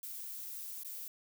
violet noise with dropouts, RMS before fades -44 dBFS, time 0.03-1.08 s, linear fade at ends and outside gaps 2 ms, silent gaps 0.834-0.847 s, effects none

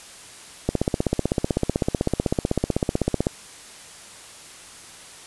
click train, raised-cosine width 2 ms, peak -6 dBFS, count 42, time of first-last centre 0.69-3.269 s, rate 15.9 Hz, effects white hiss -43 dBFS RMS until 5.26 s + resampled to 24000 Hz

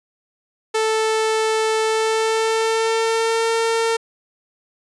sawtooth tone with pitch glide, 440 to 454.7 Hz, A4 to A#4, 0 to -43 cents, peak -13 dBFS, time 0.74-3.97 s, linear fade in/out 10 ms, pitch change +57 cents, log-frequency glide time 1.82-3.49 s, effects resampled to 22050 Hz

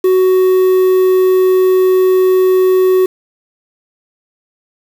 triangle tone with quantisation, 372.3 Hz, F#4, 11 cents sharp, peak -5 dBFS, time 0.04-3.06 s, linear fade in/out 5 ms, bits 5, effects none

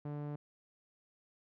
sawtooth tone with low-pass filter, 146.83 Hz, D3, in tune, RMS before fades -41 dBFS, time 0.05-0.36 s, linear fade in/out 5 ms, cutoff 940 Hz, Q 0.57, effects none

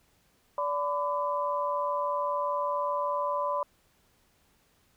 sine tone cluster, 580 / 1007 / 1172 Hz, D5 / B5 / D6, -22 / +33 / -4 cents, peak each -31 / -29 / -37 dBFS, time 0.58-3.63 s, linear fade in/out 2 ms, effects pink hiss -67 dBFS RMS until 4.96 s

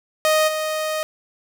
sawtooth tone with level steps, 622.3 Hz, D#5, in tune, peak -11 / -18 dBFS, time 0.25-1.03 s, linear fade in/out 0 ms, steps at 0.47 s, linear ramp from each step 20 ms, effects none

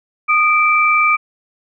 sine tone pair together, 1232.5 / 2336 Hz, D#6 / D7, -17 / -10 cents, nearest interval major seventh, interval 1107 cents, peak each -13 dBFS, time 0.28-1.17 s, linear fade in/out 20 ms, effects none

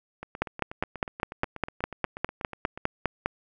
two click trains, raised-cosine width 0.5 ms, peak -22 / -9 dBFS, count 22 / 15, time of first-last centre 0.23-2.775 / 0.42-3.26 s, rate 8.25 / 4.93 Hz, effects none

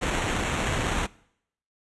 pink noise with sample-and-hold, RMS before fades -27 dBFS, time 0.01-1.07 s, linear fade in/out 20 ms, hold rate 4900 Hz, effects noise-tail reverb RT60 0.7 s tail -22 dB re dry + resampled to 24000 Hz

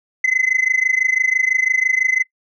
sine tone with amplitude modulation, 2040 Hz, C7, 44 cents flat, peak -8 dBFS, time 0.24-2.23 s, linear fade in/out 5 ms, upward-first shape sine, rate 26 Hz, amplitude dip 90%, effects noise-tail reverb RT60 0.1 s tail -22 dB re dry + tanh soft clip ceiling -10 dBFS

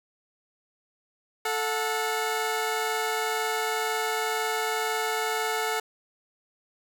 15% pulse tone pair together, 440 / 726 Hz, A4 / F#5, 0 / -33 cents, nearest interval major sixth, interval 867 cents, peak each -21 / -24 dBFS, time 1.45-5.8 s, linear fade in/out 5 ms, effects 8-bit

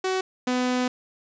sawtooth tone pair in turn, 375.6 / 250.7 Hz, F#4 / B3, +26 / +26 cents, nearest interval perfect fifth, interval 700 cents, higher first, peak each -19 / -18 dBFS, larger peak second, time 0.04-0.21 / 0.47-0.88 s, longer second, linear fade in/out 5 ms, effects resampled to 16000 Hz + 8-bit

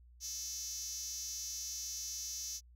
5% pulse tone with high-pass filter, 436.1 Hz, A4, 15 cents flat, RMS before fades -42 dBFS, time 0.2-2.61 s, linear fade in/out 50 ms, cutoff 6100 Hz, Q 5.9, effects added 60 Hz sine -57 dBFS peak until 2.75 s

